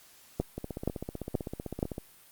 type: two click trains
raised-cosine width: 2 ms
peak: -14 / -22 dBFS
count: 4 / 23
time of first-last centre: 0.4-1.829 / 0.58-1.981 s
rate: 2.1 / 15.7 Hz
effects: white hiss -57 dBFS RMS until 2.31 s + Opus 48 kbps